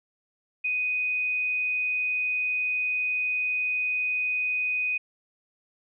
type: tone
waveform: sine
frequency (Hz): 2494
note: D#7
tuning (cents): +3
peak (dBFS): -24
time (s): 0.64-4.98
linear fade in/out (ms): 10
effects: none